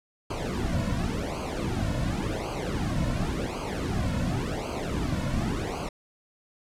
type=noise with flanger; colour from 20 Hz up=brown; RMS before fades=-29 dBFS; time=0.3-5.89 s; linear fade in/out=5 ms; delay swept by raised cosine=0.54 to 2.54 ms; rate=0.91 Hz; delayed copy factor=-0.85; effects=low-pass 10000 Hz 12 dB/octave